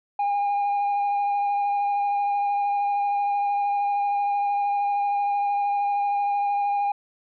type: tone with vibrato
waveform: sine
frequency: 811 Hz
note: G#5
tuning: 41 cents flat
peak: -18 dBFS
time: 0.19-6.92 s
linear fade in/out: 5 ms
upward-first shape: sine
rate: 13 Hz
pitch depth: 13 cents each way
effects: tanh soft clip ceiling -20 dBFS